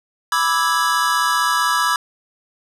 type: chord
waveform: square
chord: E dominant seventh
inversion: second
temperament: equal with one note detuned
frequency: 987.8 / 1174.7 / 1310.2 / 1661.2 Hz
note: B5 / D6 / E6 / G#6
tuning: 0 / 0 / -11 / 0 cents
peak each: -22 dBFS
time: 0.32-1.96 s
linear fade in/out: 2 ms
effects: low-pass 12000 Hz 12 dB/octave